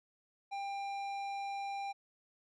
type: tone with tanh clipping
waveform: sine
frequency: 795 Hz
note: G5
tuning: 24 cents sharp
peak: -39 dBFS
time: 0.51-1.93 s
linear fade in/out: 20 ms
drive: 13 dB
effects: none